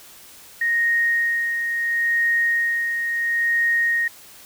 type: tone with tremolo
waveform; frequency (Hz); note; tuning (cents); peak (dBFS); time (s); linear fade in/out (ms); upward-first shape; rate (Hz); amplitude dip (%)
sine; 1864.7; A#6; 0; -16; 0.61-4.08; 5; sine; 0.73; 45
effects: white hiss -45 dBFS RMS until 4.45 s